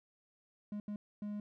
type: tone bursts at uneven times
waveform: triangle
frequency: 207.5 Hz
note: G#3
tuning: 1 cent flat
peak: -36 dBFS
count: 3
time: 0.72-0.8 / 0.88-0.96 / 1.22-1.4 s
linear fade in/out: 2 ms
effects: none